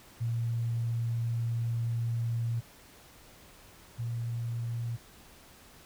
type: tone pair in turn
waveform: sine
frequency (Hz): 116.54 / 117.42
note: A#2 / A#2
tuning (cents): 0 / +13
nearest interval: unison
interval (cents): 13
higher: second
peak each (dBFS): -28 / -31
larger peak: first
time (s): 0.2-2.61 / 3.98-4.97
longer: first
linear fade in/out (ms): 20
effects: pink hiss -55 dBFS RMS until 5.85 s